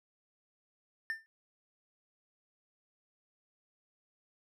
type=tone with exponential decay; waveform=triangle; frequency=1792 Hz; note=A6; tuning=31 cents sharp; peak=-28 dBFS; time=1.1-1.26 s; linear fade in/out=0 ms; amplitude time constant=34 ms; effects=none